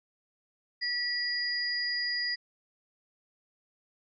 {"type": "tone pair together", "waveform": "sine", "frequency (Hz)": [1939, 4875], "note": ["B6", "D#8"], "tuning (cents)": [-32, -36], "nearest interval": "octave + major third", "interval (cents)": 1596, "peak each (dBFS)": [-32, -31], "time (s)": [0.81, 2.36], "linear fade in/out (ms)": 20, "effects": []}